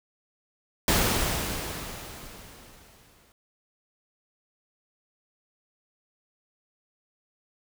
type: noise with exponential decay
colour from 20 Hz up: pink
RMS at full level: -21 dBFS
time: 0.88-3.32 s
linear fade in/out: 1 ms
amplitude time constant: 530 ms
effects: none